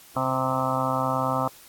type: harmonic tone with a mistuned harmonic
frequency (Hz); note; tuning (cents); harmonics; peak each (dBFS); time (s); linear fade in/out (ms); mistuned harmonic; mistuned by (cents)
130.81; C3; 0; 1 / 2 / 4 / 5 / 6 / 7 / 8 / 9 / 10; -31 / -31 / -31 / -31 / -31 / -31 / -31 / -31 / -31; 0.16-1.48; 5; 10; -16
effects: white hiss -50 dBFS RMS until 1.68 s + AAC 64 kbps